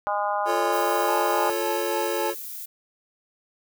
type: harmonic tone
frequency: 204.8 Hz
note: G#3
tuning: 24 cents flat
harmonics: 3 / 4 / 5 / 6 / 7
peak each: -29 / -26 / -29 / -31 / -35 dBFS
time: 0.07-1.5 s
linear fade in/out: 0 ms
type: chord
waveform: square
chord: F augmented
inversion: none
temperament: equal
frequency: 349.2 / 440 / 554.4 Hz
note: F4 / A4 / C#5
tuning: 0 / 0 / 0 cents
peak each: -30 dBFS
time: 0.45-2.35 s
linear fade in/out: 50 ms
type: noise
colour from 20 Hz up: violet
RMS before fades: -36 dBFS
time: 0.72-2.66 s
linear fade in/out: 10 ms
type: tone with tremolo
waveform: triangle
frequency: 866 Hz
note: A5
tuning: 28 cents flat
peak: -25 dBFS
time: 1.08-2.3 s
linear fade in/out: 2 ms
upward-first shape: sine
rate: 3.6 Hz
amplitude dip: 65%
effects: none